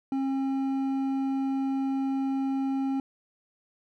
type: tone with hard clipping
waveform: triangle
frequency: 269.5 Hz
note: C#4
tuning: 49 cents flat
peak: -27 dBFS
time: 0.12-3 s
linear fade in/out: 2 ms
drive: 10 dB
effects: none